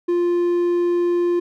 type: tone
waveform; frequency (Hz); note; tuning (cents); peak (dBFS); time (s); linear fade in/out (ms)
triangle; 349.2; F4; 0; -14; 0.08-1.4; 10
effects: none